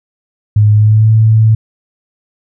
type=tone with pitch glide; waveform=sine; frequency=105.5 to 110.36 Hz; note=G#2 to A2; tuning=+28 to +6 cents; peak=-4 dBFS; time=0.56-1.55 s; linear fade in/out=5 ms; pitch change=+78 cents; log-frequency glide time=0.73-1.11 s; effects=none